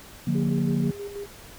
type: chord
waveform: sine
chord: Bb major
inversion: first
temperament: equal with one note detuned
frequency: 146.83 / 178.7 / 233.1 Hz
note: D3 / F3 / Bb3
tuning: 0 / +40 / 0 cents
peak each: -25 dBFS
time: 0.27-0.91 s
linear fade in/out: 5 ms
type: tone with tremolo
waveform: sine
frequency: 404.5 Hz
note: G#4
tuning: 46 cents flat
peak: -31 dBFS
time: 0.35-1.26 s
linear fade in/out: 2 ms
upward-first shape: square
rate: 6.2 Hz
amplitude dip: 50%
effects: tanh soft clip ceiling -13 dBFS + pink hiss -46 dBFS RMS until 1.58 s